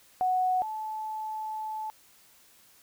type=tone pair in turn; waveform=sine; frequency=739 / 868.2 Hz; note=F#5 / A5; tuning=-2 / -23 cents; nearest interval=minor third; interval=279 cents; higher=second; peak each=-23 / -32 dBFS; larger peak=first; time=0.21-0.62 / 0.62-1.9 s; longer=second; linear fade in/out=0 ms; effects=white hiss -59 dBFS RMS until 2.82 s